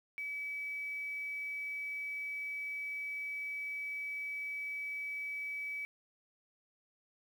sine tone with quantisation, 2288 Hz, D7, 46 cents flat, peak -37 dBFS, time 0.18-5.85 s, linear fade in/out 0 ms, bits 10, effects none

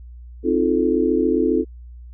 sine chord, F dominant seventh, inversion second, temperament just, 261.9 / 314.3 / 349.2 / 436.5 Hz, C4 / Eb4 / F4 / A4, +2 / +18 / 0 / -14 cents, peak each -21 dBFS, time 0.43-1.65 s, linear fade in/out 50 ms, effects added 60 Hz sine -36 dBFS peak until 2.13 s

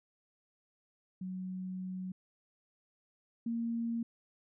sine tone pair in turn, 185.5 / 231.8 Hz, F#3 / A#3, +5 / -10 cents, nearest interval major third, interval 385 cents, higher second, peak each -37 / -32 dBFS, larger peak second, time 1.21-2.12 / 3.46-4.03 s, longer first, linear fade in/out 5 ms, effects none

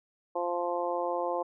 harmonic tone, 174.61 Hz, F3, in tune, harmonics 2 / 3 / 4 / 5 / 6, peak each -36 / -32 / -35 / -35 / -37 dBFS, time 0.35-1.43 s, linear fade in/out 10 ms, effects none

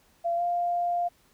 sine tone with pitch glide, 684 to 699.2 Hz, F5 to F5, -36 to +2 cents, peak -24 dBFS, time 0.24-1.09 s, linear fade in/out 20 ms, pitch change +38 cents, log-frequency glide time 0.36-0.42 s, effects pink hiss -63 dBFS RMS until 1.33 s

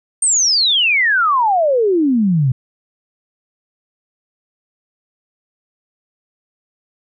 sine exponential sweep, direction down, 8870 to 122.4 Hz, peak -11 dBFS, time 0.22-2.52 s, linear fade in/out 5 ms, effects none

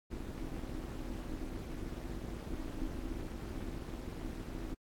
brown noise with amplitude modulation, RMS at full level -37 dBFS, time 0.1-4.75 s, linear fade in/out 20 ms, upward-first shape sine, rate 291 Hz, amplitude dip 95%, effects AAC 64 kbps

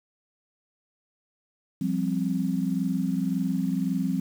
sine chord, F suspended second, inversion none, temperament just, 174.61 / 196.44 / 261.9 Hz, F3 / G3 / C4, 0 / +4 / +2 cents, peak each -28 dBFS, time 1.81-4.2 s, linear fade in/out 5 ms, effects 8-bit

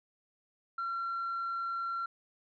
sine tone, 1365 Hz, F6, 40 cents flat, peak -31 dBFS, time 0.78-2.06 s, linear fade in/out 5 ms, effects tanh soft clip ceiling -30 dBFS

